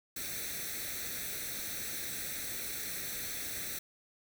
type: noise with comb filter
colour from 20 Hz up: white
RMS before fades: -39 dBFS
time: 0.16-3.79 s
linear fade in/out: 5 ms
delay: 0.5 ms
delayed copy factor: +0.75
effects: none